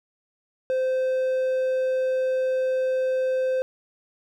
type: tone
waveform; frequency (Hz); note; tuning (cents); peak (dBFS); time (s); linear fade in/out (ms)
triangle; 518; C5; -17; -19; 0.7-3.62; 0
effects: none